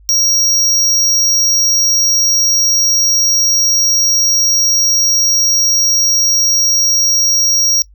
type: tone with amplitude modulation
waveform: square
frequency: 5640 Hz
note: F8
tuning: 16 cents sharp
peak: -9 dBFS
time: 0.09-7.82 s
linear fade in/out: 0 ms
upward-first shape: sine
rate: 256 Hz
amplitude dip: 25%
effects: noise-tail reverb RT60 0.1 s tail -22 dB re dry + added 50 Hz sine -40 dBFS peak until 7.94 s